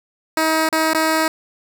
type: tone with dropouts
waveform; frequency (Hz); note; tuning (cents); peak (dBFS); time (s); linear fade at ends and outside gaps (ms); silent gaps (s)
10% pulse; 318; D#4; +38; -7; 0.37-1.28; 2; 0.689-0.726 / 0.934-0.947
effects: none